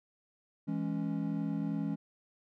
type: chord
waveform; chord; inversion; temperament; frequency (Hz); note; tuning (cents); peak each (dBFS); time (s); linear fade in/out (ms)
triangle; C# minor; first; equal; 164.81 / 207.7 / 277.2; E3 / G#3 / C#4; 0 / 0 / 0; -34; 0.67-1.96; 20
effects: none